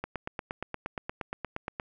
click train, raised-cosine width 0.5 ms, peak -18 dBFS, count 16, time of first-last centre 0.04-1.798 s, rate 8.53 Hz, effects none

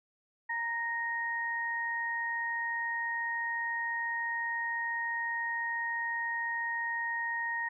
sine tone pair together, 930.6 / 1864.7 Hz, A#5 / A#6, -3 / 0 cents, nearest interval octave, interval 1203 cents, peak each -37 / -32 dBFS, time 0.49-7.69 s, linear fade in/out 10 ms, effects none

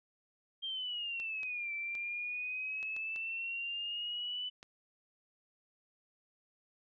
sine exponential two-way sweep, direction down then up, 3200 to 2328 to 2999 Hz, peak -36 dBFS, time 0.62-4.5 s, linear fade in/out 20 ms, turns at 1.73 s
clicks, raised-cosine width 0.2 ms, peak -33 dBFS, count 7, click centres 1.2 / 1.432 / 1.952 / 2.829 / 2.965 / 3.161 / 4.629 s
effects none

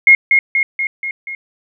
sine tone with echo, 2150 Hz, C7, 47 cents sharp, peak -3 dBFS, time 0.07-0.15 s, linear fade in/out 2 ms, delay 240 ms, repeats 5, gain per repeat -4 dB, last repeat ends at 1.35 s, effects none

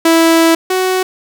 sawtooth tone pair in turn, 328.8 / 372.2 Hz, E4 / F#4, -4 / +10 cents, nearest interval major second, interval 214 cents, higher second, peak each -3 / -8 dBFS, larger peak first, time 0.05-0.55 / 0.7-1.03 s, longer first, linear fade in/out 5 ms, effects none

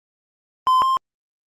triangle tone pair in turn, 1030 / 1053.5 Hz, C6 / C6, -28 / +12 cents, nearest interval unison, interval 40 cents, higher second, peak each -11 / -14 dBFS, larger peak first, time 0.67-0.82 / 0.82-0.97 s, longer neither, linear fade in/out 0 ms, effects Opus 48 kbps

